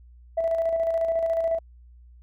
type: tone with tremolo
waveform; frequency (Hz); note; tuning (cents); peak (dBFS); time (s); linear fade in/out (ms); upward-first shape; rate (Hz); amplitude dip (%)
sine; 659.3; E5; 0; -19; 0.37-1.59; 10; square; 14; 40
effects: tanh soft clip ceiling -16 dBFS + added 60 Hz sine -47 dBFS peak until 2.22 s